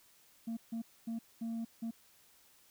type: tone bursts at uneven times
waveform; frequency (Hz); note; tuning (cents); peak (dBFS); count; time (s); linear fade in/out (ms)
sine; 228.3; A#3; -36; -33; 5; 0.47-0.57 / 0.72-0.82 / 1.07-1.19 / 1.41-1.65 / 1.82-1.91; 10
effects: tanh soft clip ceiling -35 dBFS + white hiss -65 dBFS RMS until 2.7 s